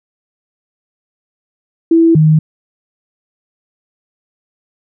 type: tone pair in turn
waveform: sine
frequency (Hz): 330 / 155.74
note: E4 / D#3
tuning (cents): +2 / +2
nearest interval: octave + minor second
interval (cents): 1300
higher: first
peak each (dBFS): -5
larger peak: neither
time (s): 1.91-2.15 / 2.15-2.39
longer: neither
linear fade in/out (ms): 5
effects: none